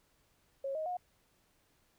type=tone with pitch steps; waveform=sine; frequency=546 / 627.2 / 720.5 Hz; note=C#5 / D#5 / F#5; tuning=-26 / +14 / -46 cents; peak=-34 dBFS; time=0.64-0.97 s; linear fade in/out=5 ms; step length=110 ms; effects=pink hiss -72 dBFS RMS until 1.98 s